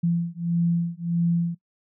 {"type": "beating tone pair", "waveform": "sine", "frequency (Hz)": [169.5, 171.1], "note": ["E3", "F3"], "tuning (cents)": [49, -35], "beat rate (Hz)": 1.6, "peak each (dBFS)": -24, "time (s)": [0.03, 1.55], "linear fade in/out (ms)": 10, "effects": ["noise-tail reverb RT60 0.1 s tail -20 dB re dry"]}